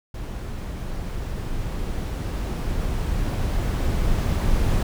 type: noise with level ramp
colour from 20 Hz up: brown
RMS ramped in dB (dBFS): -31 to -20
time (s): 0.14-4.83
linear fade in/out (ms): 5
effects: none